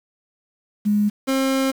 sine / 30% pulse tone pair in turn, 207.7 / 267 Hz, G#3 / C4, 0 / +35 cents, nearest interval major third, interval 435 cents, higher second, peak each -15 dBFS, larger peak neither, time 0.85-1.1 / 1.27-1.72 s, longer second, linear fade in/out 20 ms, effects 7-bit

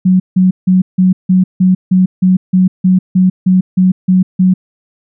sine tone bursts, 185 Hz, F#3, in tune, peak -5 dBFS, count 15, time 0.05-4.54 s, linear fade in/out 10 ms, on 150 ms, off 160 ms, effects none

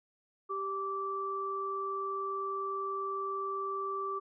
sine tone pair together, 392 / 1164.9 Hz, G4 / D6, 0 / -14 cents, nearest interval octave + perfect fifth, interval 1886 cents, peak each -38 / -34 dBFS, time 0.49-4.2 s, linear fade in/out 20 ms, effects none

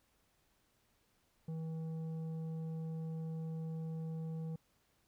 sine tone with tanh clipping, 161.1 Hz, E3, 39 cents flat, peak -40 dBFS, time 1.48-4.56 s, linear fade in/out 5 ms, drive 8 dB, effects pink hiss -75 dBFS RMS until 5.07 s

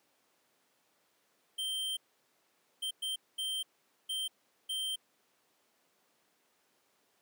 square tone bursts at uneven times, 3136 Hz, G7, in tune, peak -34 dBFS, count 6, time 1.58-1.97 / 2.82-2.91 / 3.02-3.16 / 3.38-3.63 / 4.09-4.28 / 4.69-4.96 s, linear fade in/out 10 ms, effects pink hiss -72 dBFS RMS until 7.21 s + high-pass 300 Hz 12 dB/octave

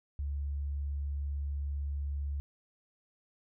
sine tone, 71.1 Hz, C#2, 45 cents sharp, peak -32 dBFS, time 0.19-2.4 s, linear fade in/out 0 ms, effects none

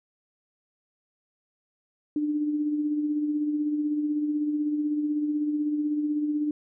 sine tone with tremolo, 298.2 Hz, D4, 27 cents sharp, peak -22 dBFS, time 2.16-6.51 s, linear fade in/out 2 ms, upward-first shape sine, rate 16 Hz, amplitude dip 40%, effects none

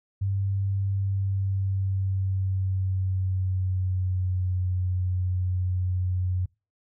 sine tone with pitch glide, 98 to 91.44 Hz, G2 to F#2, 0 to -20 cents, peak -23 dBFS, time 0.21-6.46 s, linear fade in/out 10 ms, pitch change -120 cents, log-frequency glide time 0.93-4.62 s, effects noise-tail reverb RT60 0.3 s tail -26 dB re dry

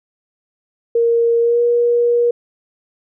sine tone with pitch glide, 466.2 to 476.8 Hz, A#4 to A#4, 0 to +39 cents, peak -11 dBFS, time 0.95-2.31 s, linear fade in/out 5 ms, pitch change +39 cents, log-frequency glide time 1.4-1.61 s, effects none

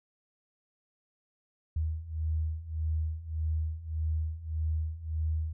sine beating tone pair, 78 / 79.7 Hz, D#2 / D#2, +5 / +42 cents, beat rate 1.7 Hz, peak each -34 / -31 dBFS, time 1.76-5.53 s, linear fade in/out 5 ms, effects none

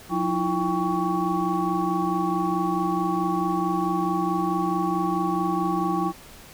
sine tone cluster, 179.7 / 316.5 / 341.1 / 794 / 1121 Hz, F3 / D#4 / F4 / G5 / C#6, +50 / +30 / -41 / +22 / +19 cents, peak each -28 dBFS, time 0.09-6.13 s, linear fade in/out 50 ms, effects pink hiss -46 dBFS RMS until 6.53 s

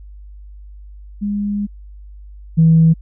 sine tone pair in turn, 204.6 / 162.39 Hz, G#3 / E3, -26 / -26 cents, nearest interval major third, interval 400 cents, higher first, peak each -17 / -6 dBFS, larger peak second, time 1.21-1.67 / 2.57-2.94 s, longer first, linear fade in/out 20 ms, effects tanh soft clip ceiling -2 dBFS + added 50 Hz sine -34 dBFS peak until 3.01 s

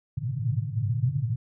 pink band-pass noise, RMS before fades -27 dBFS, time 0.17-1.36 s, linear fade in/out 10 ms, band 100 to 150 Hz, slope 96 dB/octave, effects none

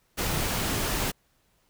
pink noise, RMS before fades -28 dBFS, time 0.17-1.12 s, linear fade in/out 20 ms
triangle tone with exponential growth, 146.83 Hz, D3, in tune, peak -23 dBFS, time 0.28-0.38 s, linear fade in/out 5 ms, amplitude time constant 21 ms
effects pink hiss -68 dBFS RMS until 1.69 s

